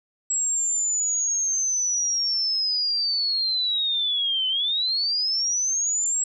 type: linear two-way sweep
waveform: sine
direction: down then up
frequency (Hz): 7700 to 3023 to 7700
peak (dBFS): -21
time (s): 0.3-6.24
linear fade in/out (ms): 5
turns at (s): 4.48
effects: none